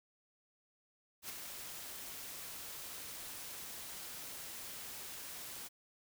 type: noise with ADSR envelope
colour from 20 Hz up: white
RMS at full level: -42 dBFS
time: 1.22-5.69 s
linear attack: 77 ms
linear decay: 6 ms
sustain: -5 dB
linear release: 25 ms
effects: none